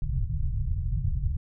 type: low-pass noise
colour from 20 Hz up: pink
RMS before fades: -27 dBFS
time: 0.02-1.37 s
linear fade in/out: 5 ms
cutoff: 140 Hz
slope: 48 dB/octave
effects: none